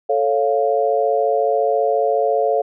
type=chord; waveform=sine; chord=A augmented; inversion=none; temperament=equal; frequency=440 / 554.4 / 698.5 Hz; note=A4 / C#5 / E#5; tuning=0 / 0 / 0 cents; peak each=-19 dBFS; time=0.09-2.62 s; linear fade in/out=10 ms; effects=none